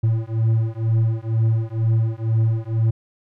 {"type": "beating tone pair", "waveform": "triangle", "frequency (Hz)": [111.3, 113.4], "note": ["A2", "A#2"], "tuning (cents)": [20, -47], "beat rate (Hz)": 2.1, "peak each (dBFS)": -18, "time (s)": [0.03, 2.91], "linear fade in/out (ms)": 10, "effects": []}